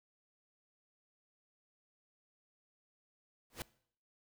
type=noise with exponential growth; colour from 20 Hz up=pink; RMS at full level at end=-37 dBFS; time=3.5-3.62 s; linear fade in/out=1 ms; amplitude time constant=25 ms; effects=noise-tail reverb RT60 0.6 s tail -21 dB re dry